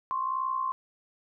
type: tone pair together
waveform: sine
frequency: 1047 / 1108.7 Hz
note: C6 / C#6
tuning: +1 / 0 cents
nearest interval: minor second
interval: 99 cents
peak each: -28 / -34 dBFS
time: 0.11-0.72 s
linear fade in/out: 0 ms
effects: none